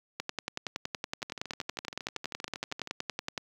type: two click trains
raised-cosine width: 0.2 ms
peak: -22 / -15 dBFS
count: 22 / 35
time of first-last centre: 1.22-2.874 / 0.2-3.378 s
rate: 12.7 / 10.7 Hz
effects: high-pass 100 Hz 12 dB/octave + 9-bit